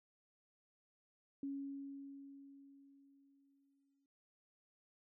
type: tone with exponential decay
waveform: sine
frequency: 277.2 Hz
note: C#4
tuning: in tune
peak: -39 dBFS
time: 1.43-4.06 s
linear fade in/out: 2 ms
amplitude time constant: 570 ms
effects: none